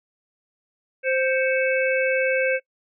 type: harmonic tone with a mistuned harmonic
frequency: 523.3 Hz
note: C5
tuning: in tune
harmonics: 1 / 3 / 4 / 5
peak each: -21 / -26 / -27 / -28 dBFS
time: 1.03-2.6 s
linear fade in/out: 50 ms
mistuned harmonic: 4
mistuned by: +110 cents
effects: noise-tail reverb RT60 0.1 s tail -21 dB re dry